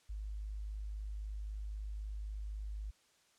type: tone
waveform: sine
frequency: 51.91 Hz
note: G#1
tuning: in tune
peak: -39 dBFS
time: 0.09-2.91 s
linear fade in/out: 10 ms
effects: white hiss -70 dBFS RMS until 3.38 s + low-pass 8000 Hz 12 dB/octave